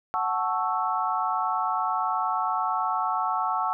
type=chord; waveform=sine; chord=F# minor seventh; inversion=none; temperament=equal; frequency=740 / 880 / 1108.7 / 1318.5 Hz; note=F#5 / A5 / C#6 / E6; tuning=0 / 0 / 0 / 0 cents; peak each=-29 dBFS; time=0.14-3.73 s; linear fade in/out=0 ms; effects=none